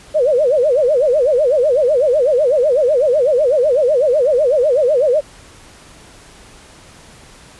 sine tone with vibrato, 547 Hz, C#5, 23 cents flat, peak -10 dBFS, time 0.14-5.21 s, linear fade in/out 20 ms, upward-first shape sine, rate 8 Hz, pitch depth 240 cents each way, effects pink hiss -42 dBFS RMS until 7.59 s + resampled to 24000 Hz

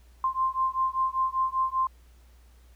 sine beating tone pair, 1046.5 / 1051.6 Hz, C6 / C6, 0 / +8 cents, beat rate 5.1 Hz, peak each -27 dBFS, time 0.24-1.87 s, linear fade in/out 2 ms, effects added 60 Hz sine -52 dBFS peak until 2.75 s + pink hiss -64 dBFS RMS until 2.75 s

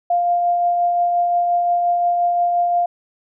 sine tone with tremolo, 700 Hz, F5, 4 cents sharp, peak -13 dBFS, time 0.1-2.86 s, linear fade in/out 5 ms, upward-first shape triangle, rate 5.7 Hz, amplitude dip 30%, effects none

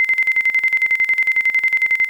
sine tone with tremolo, 2072 Hz, C7, 17 cents flat, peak -11 dBFS, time 0-2.09 s, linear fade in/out 0 ms, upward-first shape square, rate 11 Hz, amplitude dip 75%, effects 8-bit

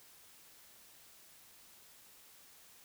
silence, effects white hiss -60 dBFS RMS until 2.84 s

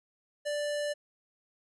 square tone, 587.3 Hz, D5, in tune, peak -31 dBFS, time 0.45-0.94 s, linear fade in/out 20 ms, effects resampled to 24000 Hz

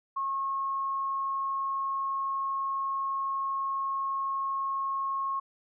sine tone, 1087 Hz, C#6, 34 cents flat, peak -28 dBFS, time 0.16-5.4 s, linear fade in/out 10 ms, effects none

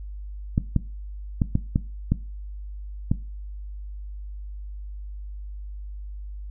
clicks, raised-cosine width 5 ms, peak -7 dBFS, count 7, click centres 0.579 / 0.763 / 1.418 / 1.554 / 1.759 / 2.12 / 3.115 s, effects noise-tail reverb RT60 0.3 s tail -17 dB re dry + added 50 Hz sine -33 dBFS peak until 6.5 s

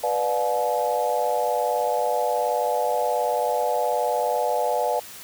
sine chord, B diminished seventh, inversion none, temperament just, 493.9 / 592.7 / 711.2 / 853.4 Hz, B4 / D5 / F5 / Ab5, 0 / +16 / +31 / +47 cents, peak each -26 dBFS, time 0.03-5 s, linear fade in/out 10 ms, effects white hiss -41 dBFS RMS until 5.23 s

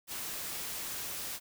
white noise, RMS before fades -39 dBFS, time 0.07-1.4 s, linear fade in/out 50 ms, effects none

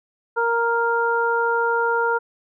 harmonic tone, 466.2 Hz, A#4, in tune, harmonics 1 / 2 / 3, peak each -22 / -22 / -22 dBFS, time 0.36-2.19 s, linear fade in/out 20 ms, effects none

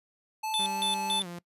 square tone with vibrato, 868 Hz, A5, 24 cents flat, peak -31 dBFS, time 0.43-1.2 s, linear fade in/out 10 ms, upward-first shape triangle, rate 3.1 Hz, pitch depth 13 cents each way
square tone bursts, 3520 Hz, A7, in tune, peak -27 dBFS, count 3, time 0.54-1.22 s, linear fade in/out 0 ms, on 120 ms, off 160 ms
sawtooth tone with pitch glide, 196 to 173.61 Hz, G3 to F3, 0 to -10 cents, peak -34 dBFS, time 0.59-1.39 s, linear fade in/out 5 ms, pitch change -210 cents, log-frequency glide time 1.22-1.27 s
effects noise-tail reverb RT60 0.1 s tail -22 dB re dry + resampled to 32000 Hz

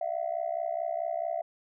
sine tone with amplitude modulation, 672 Hz, E5, 33 cents sharp, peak -24 dBFS, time 0.01-1.42 s, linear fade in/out 5 ms, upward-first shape sine, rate 64.6 Hz, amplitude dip 100%, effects tanh soft clip ceiling -21 dBFS

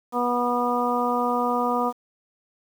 harmonic tone, 243.7 Hz, B3, 23 cents flat, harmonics 1 / 2 / 3 / 4 / 5, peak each -27 / -27 / -27 / -27 / -27 dBFS, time 0.12-1.93 s, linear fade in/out 50 ms, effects 8-bit

